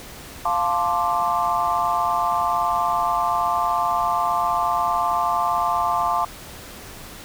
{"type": "chord", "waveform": "sine", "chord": "D minor seventh", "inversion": "first", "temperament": "equal with one note detuned", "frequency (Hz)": [698.5, 877.5, 1046.5, 1174.7], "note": ["F5", "A5", "C6", "D6"], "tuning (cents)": [0, -5, 0, 0], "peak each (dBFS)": -24, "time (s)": [0.45, 6.25], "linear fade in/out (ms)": 5, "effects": ["pink hiss -39 dBFS RMS until 7.24 s"]}